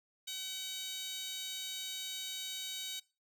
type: tone with high-pass filter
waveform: 15% pulse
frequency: 757 Hz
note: F#5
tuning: 39 cents sharp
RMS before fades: -42 dBFS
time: 0.27-3 s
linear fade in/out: 10 ms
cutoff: 4100 Hz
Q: 3.1
effects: noise-tail reverb RT60 0.3 s tail -20 dB re dry